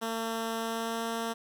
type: tone with pitch glide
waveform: 10% pulse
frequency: 226.4 to 228.5 Hz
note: A3 to A#3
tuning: +50 to -34 cents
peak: -23 dBFS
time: 0.01-1.34 s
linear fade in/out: 20 ms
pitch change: +16 cents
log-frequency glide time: 0.57-1.03 s
effects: 10-bit